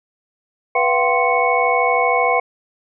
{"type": "tone cluster", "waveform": "sine", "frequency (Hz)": [491.3, 691, 764, 1050, 2212], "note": ["B4", "F5", "G5", "C6", "C#7"], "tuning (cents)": [-9, -19, -45, 6, -4], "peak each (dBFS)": -20, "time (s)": [0.75, 2.4], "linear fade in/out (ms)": 5, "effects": []}